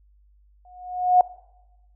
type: tone with exponential growth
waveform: sine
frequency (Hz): 726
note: F#5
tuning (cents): -33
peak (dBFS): -9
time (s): 0.65-1.21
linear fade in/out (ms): 2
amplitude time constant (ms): 120
effects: noise-tail reverb RT60 1.0 s tail -20 dB re dry + added 50 Hz sine -54 dBFS peak until 1.95 s